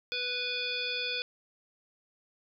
harmonic tone, 493.9 Hz, B4, in tune, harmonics 1 / 3 / 5 / 7 / 9 / 10, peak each -41 / -41 / -35 / -36 / -39 / -41 dBFS, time 0.12-1.22 s, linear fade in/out 0 ms, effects none

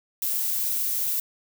violet noise, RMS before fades -26 dBFS, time 0.22-1.2 s, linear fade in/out 2 ms, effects none

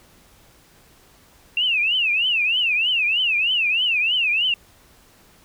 sine tone with vibrato, 2703 Hz, E7, 43 cents sharp, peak -17 dBFS, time 1.57-4.54 s, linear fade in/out 2 ms, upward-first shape triangle, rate 3.2 Hz, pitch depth 240 cents each way, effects pink hiss -53 dBFS RMS until 5.44 s

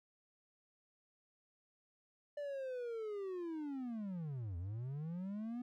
triangle linear two-way sweep, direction down then up, 590 to 82.41 to 248.8 Hz, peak -38 dBFS, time 2.37-5.62 s, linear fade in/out 5 ms, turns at 4.57 s, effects none

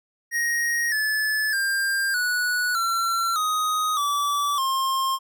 square tone with pitch steps, 1875 / 1729.3 / 1595 / 1471.1 / 1356.8 / 1251.4 / 1154.2 / 1064.5 Hz, A#6 / A6 / G6 / F#6 / E6 / D#6 / D6 / C6, +10 / -30 / +30 / -10 / +50 / +10 / -30 / +30 cents, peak -22 dBFS, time 0.31-5.19 s, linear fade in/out 50 ms, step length 610 ms, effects none

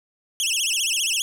20% pulse tone with vibrato, 2960 Hz, F#7, in tune, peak -15 dBFS, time 0.4-1.22 s, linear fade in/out 0 ms, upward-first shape sine, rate 15 Hz, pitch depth 230 cents each way, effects none

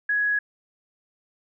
sine tone, 1672 Hz, G#6, 11 cents sharp, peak -20 dBFS, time 0.09-0.39 s, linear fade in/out 5 ms, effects none

